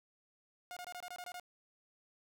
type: tone bursts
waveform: sawtooth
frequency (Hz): 716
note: F5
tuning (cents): +43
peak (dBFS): -40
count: 9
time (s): 0.71-1.398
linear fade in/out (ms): 0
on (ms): 56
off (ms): 23
effects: none